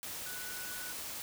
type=tone in noise; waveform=sine; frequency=1480 Hz; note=F#6; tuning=in tune; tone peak=-46 dBFS; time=0.26-0.92 s; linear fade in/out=0 ms; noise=white; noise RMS=-42 dBFS; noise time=0.03-1.22 s; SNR=-7 dB; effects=none